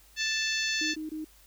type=harmonic tone; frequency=881 Hz; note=A5; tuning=2 cents sharp; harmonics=2 / 3 / 4 / 5 / 6 / 7 / 8; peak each=-32 / -33 / -35 / -34 / -39 / -37 / -44 dBFS; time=0.16-0.96 s; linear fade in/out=50 ms
type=tone bursts; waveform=sine; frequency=311.1 Hz; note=D#4; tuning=in tune; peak=-33 dBFS; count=3; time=0.81-1.246 s; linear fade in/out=5 ms; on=130 ms; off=23 ms
effects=added 50 Hz sine -59 dBFS peak until 1.46 s + white hiss -59 dBFS RMS until 1.46 s